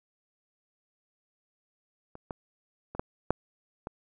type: clicks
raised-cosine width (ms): 1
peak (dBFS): -30 / -21 / -26 / -15 / -9 / -22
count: 6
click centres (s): 2.154 / 2.308 / 2.95 / 2.995 / 3.306 / 3.871
effects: none